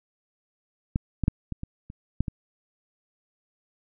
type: clicks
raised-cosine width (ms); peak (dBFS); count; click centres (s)
5; -11 / -13 / -7 / -18 / -21 / -27 / -10 / -17; 8; 0.959 / 1.237 / 1.281 / 1.523 / 1.634 / 1.901 / 2.206 / 2.282
effects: none